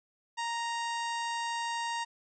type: harmonic tone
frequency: 932.3 Hz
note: A#5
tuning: in tune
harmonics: 1 / 2 / 3 / 4 / 5 / 6 / 7 / 8 / 9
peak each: -33 / -39 / -43 / -45 / -47 / -49 / -50 / -51 / -52 dBFS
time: 0.37-2.05 s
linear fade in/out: 20 ms
effects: none